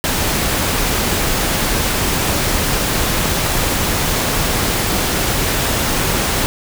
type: noise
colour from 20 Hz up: pink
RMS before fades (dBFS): -17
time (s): 0.04-6.46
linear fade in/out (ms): 0
effects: none